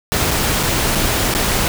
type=noise with dropouts; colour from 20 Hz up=pink; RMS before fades=-17 dBFS; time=0.12-1.68 s; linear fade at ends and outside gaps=0 ms; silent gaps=0.308-0.312 / 0.63-0.634 / 0.951-0.955 / 1.339-1.349 s; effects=none